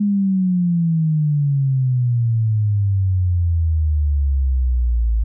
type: exponential sweep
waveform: sine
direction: down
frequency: 207.4 to 54.3 Hz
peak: -14 dBFS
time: 0-5.24 s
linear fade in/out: 10 ms
effects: none